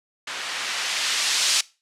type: noise with low-pass filter sweep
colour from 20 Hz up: violet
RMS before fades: -24 dBFS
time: 0.27-1.61 s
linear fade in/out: 5 ms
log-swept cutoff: 1600 to 5000 Hz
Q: 0.71
effects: noise-tail reverb RT60 0.3 s tail -21 dB re dry + low-pass 9000 Hz 12 dB/octave